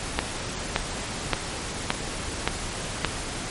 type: click train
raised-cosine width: 0.3 ms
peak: -4 dBFS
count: 6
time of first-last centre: 0.19-3.047 s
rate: 1.75 Hz
effects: pink hiss -32 dBFS RMS until 3.5 s + MP3 48 kbps